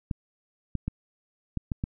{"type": "clicks", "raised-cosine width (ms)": 5, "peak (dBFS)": -16, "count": 6, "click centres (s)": [0.112, 0.753, 0.88, 1.573, 1.718, 1.839], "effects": []}